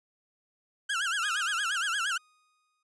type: tone with vibrato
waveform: 30% pulse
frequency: 1492 Hz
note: F#6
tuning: 14 cents sharp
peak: -25 dBFS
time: 0.89-2.18 s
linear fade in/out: 10 ms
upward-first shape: sine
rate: 8.6 Hz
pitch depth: 200 cents each way
type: tone with exponential decay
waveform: sawtooth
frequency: 1241 Hz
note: D#6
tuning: 5 cents flat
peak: -33 dBFS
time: 1.22-2.83 s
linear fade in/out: 5 ms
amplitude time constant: 350 ms
effects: resampled to 24000 Hz